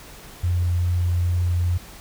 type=tone with vibrato; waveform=sine; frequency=88 Hz; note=F2; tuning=14 cents sharp; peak=-18 dBFS; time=0.43-1.78 s; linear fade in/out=10 ms; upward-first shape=triangle; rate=2.4 Hz; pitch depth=9 cents each way; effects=added 50 Hz sine -49 dBFS peak until 2 s + pink hiss -43 dBFS RMS until 2 s